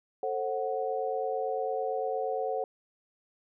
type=chord; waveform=sine; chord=F# diminished; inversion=first; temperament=just; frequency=444 / 532.8 / 740 Hz; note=A4 / C5 / F#5; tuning=+16 / +31 / 0 cents; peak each=-33 dBFS; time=0.23-2.64 s; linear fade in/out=2 ms; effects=none